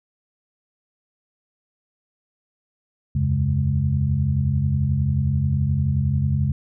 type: tone cluster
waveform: sine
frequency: 77.4 / 88.7 / 136.2 / 206.8 Hz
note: D#2 / F2 / C#3 / G#3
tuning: -9 / +27 / -30 / -7 cents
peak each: -28 / -23 / -20 / -28 dBFS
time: 3.15-6.52 s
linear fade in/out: 5 ms
effects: none